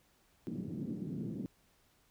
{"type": "band-pass noise", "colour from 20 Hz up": "pink", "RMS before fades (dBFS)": -40, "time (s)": [0.47, 1.46], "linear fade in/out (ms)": 0, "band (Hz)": [150, 290], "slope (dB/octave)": 24, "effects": ["pink hiss -70 dBFS RMS until 2.1 s"]}